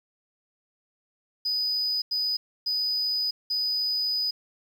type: tone bursts at uneven times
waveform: sine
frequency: 4978 Hz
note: D#8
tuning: in tune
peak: -22 dBFS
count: 4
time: 1.45-2.02 / 2.11-2.37 / 2.66-3.31 / 3.5-4.31 s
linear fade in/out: 10 ms
effects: tanh soft clip ceiling -22 dBFS + 9-bit